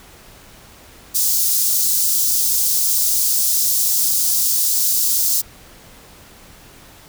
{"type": "high-pass noise", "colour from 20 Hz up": "white", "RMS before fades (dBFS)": -17, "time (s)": [1.14, 5.42], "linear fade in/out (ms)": 20, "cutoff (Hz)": 4800, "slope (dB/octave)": 24, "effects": ["pink hiss -44 dBFS RMS until 7.08 s"]}